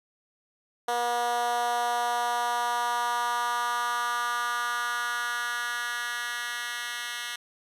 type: tone with high-pass filter sweep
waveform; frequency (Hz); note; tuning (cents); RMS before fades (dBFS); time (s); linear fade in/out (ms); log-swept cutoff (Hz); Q
10% pulse; 240; B3; -49; -29; 0.88-7.36; 5; 610 to 2200; 2.6
effects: resampled to 32000 Hz